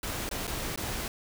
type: noise with dropouts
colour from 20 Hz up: pink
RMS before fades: -34 dBFS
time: 0.03-1.08 s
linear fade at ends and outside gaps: 2 ms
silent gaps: 0.291-0.312 / 0.47-0.476 / 0.76-0.775 s
effects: none